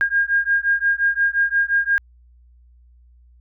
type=beating tone pair; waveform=sine; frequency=1615 / 1620.7 Hz; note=G#6 / G#6; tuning=-49 / -43 cents; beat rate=5.7 Hz; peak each=-19 / -19 dBFS; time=0.01-1.98 s; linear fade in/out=0 ms; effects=added 60 Hz sine -48 dBFS peak until 3.4 s